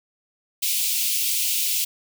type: high-pass noise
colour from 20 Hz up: white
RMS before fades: -23 dBFS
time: 0.62-1.85 s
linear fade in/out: 10 ms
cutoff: 2400 Hz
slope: 48 dB/octave
effects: none